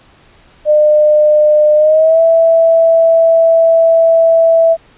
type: tone with pitch glide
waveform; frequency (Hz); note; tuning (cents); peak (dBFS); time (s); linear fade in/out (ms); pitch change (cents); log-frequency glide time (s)
sine; 604 to 658.7; D5 to E5; +48 to -1; -5; 0.65-4.77; 50; +151; 1.76-2.21
effects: pink hiss -46 dBFS RMS until 4.97 s + resampled to 8000 Hz